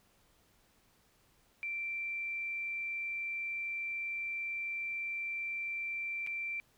sine tone with dropouts, 2349 Hz, D7, in tune, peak -35 dBFS, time 1.63-6.6 s, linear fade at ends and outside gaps 0 ms, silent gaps 6.265-6.272 s, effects pink hiss -69 dBFS RMS until 6.77 s

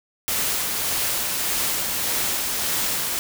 white noise with tremolo, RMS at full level -23 dBFS, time 0.28-3.19 s, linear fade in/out 0 ms, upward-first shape sine, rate 1.7 Hz, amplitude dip 25%, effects none

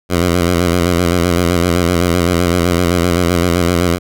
10% pulse tone with vibrato, 87.31 Hz, F2, in tune, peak -3 dBFS, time 0.09-3.99 s, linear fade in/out 50 ms, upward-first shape square, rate 7.8 Hz, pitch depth 52 cents each way, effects none

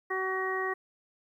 harmonic tone, 377.5 Hz, F#4, 35 cents sharp, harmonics 1 / 2 / 3 / 4 / 5, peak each -33 / -38 / -35 / -45 / -33 dBFS, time 0.1-0.74 s, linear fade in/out 10 ms, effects 11-bit

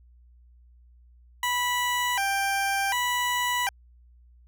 20% pulse tone with vibrato, 880 Hz, A5, in tune, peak -19 dBFS, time 1.43-3.69 s, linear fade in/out 2 ms, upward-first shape square, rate 0.67 Hz, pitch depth 190 cents each way, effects added 60 Hz sine -52 dBFS peak until 4.47 s

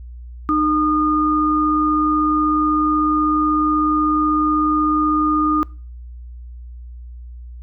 sine tone pair together, 305.4 / 1221.6 Hz, D#4 / D#6, -32 / -32 cents, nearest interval 2 octaves, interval 2400 cents, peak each -17 dBFS, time 0.49-5.63 s, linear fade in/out 0 ms, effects noise-tail reverb RT60 0.4 s tail -24 dB re dry + added 60 Hz sine -32 dBFS peak until 7.62 s

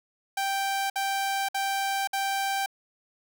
sawtooth tone bursts, 784 Hz, G5, in tune, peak -22 dBFS, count 4, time 0.37-2.661 s, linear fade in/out 5 ms, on 530 ms, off 57 ms, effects none

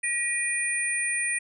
sine tone cluster, 1920 / 2447 / 9140 Hz, B6 / D#7 / D9, -49 / -29 / -48 cents, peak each -29 dBFS, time 0.03-1.39 s, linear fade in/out 10 ms, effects none

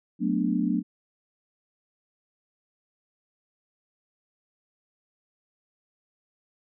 sine chord, B minor seventh, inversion second, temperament equal, 185 / 220 / 246.9 / 293.7 Hz, F#3 / A3 / B3 / D4, 0 / 0 / 0 / 0 cents, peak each -28 dBFS, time 0.19-0.83 s, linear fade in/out 50 ms, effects none

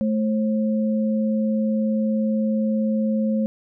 sine tone pair together, 217.7 / 534.5 Hz, A3 / C5, -18 / +37 cents, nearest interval octave + major third, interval 1555 cents, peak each -19 / -27 dBFS, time 0.01-3.46 s, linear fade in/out 0 ms, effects none

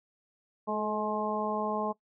harmonic tone with a mistuned harmonic, 212.1 Hz, G#3, 37 cents sharp, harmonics 1 / 2 / 3 / 4 / 5, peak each -35 / -35 / -35 / -35 / -35 dBFS, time 0.67-1.93 s, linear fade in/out 20 ms, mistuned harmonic 2, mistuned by +26 cents, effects noise-tail reverb RT60 0.1 s tail -20 dB re dry

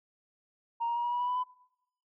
sine tone with pitch steps, 932.3 / 942 / 951.9 / 961.8 / 971.9 / 982 / 992.3 / 1002.7 Hz, A#5 / A#5 / A#5 / B5 / B5 / B5 / B5 / B5, 0 / +18 / +36 / -46 / -28 / -10 / +8 / +26 cents, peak -27 dBFS, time 0.8-1.44 s, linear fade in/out 20 ms, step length 80 ms, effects noise-tail reverb RT60 0.9 s tail -26 dB re dry + tanh soft clip ceiling -25 dBFS

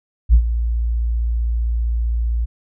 sine tone with ADSR envelope, 57.7 Hz, A#1, 17 cents flat, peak -3 dBFS, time 0.29-2.46 s, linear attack 48 ms, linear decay 76 ms, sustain -13 dB, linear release 20 ms, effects tanh soft clip ceiling -4 dBFS

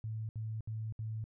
sine tone bursts, 110 Hz, A2, in tune, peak -36 dBFS, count 4, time 0.04-1.241 s, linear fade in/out 0 ms, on 250 ms, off 67 ms, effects none

